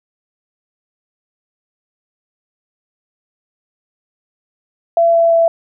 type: tone with pitch steps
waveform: sine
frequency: 674 / 670.1 / 666.3 Hz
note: E5 / E5 / E5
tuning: +38 / +28 / +18 cents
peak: -8 dBFS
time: 4.97-5.48 s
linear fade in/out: 2 ms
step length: 170 ms
effects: none